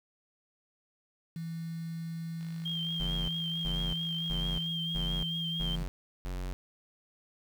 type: tone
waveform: sine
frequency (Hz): 164.81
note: E3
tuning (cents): 0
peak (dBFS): -35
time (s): 1.36-5.83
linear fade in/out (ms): 2
type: click train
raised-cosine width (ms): 0.2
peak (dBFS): -37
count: 119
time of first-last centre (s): 2.41-4.662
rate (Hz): 52.4
type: tone with vibrato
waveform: sine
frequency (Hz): 3193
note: G7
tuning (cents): +31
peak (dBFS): -33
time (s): 2.65-5.76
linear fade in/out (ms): 10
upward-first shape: triangle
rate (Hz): 4.5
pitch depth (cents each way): 41
type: tone bursts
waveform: square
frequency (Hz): 45.6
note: F#1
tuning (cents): -24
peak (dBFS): -34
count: 6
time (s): 3-6.53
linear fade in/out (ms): 0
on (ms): 280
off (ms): 370
effects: 9-bit